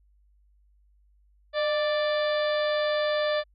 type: harmonic tone with a mistuned harmonic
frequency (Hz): 587.3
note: D5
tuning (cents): 0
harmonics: 1 / 2 / 3 / 4 / 5 / 6 / 7 / 8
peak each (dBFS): -24 / -34 / -33 / -41 / -44 / -36 / -43 / -43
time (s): 1.53-3.44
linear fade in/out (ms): 50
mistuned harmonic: 1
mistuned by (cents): +47
effects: added 50 Hz sine -59 dBFS peak until 3.54 s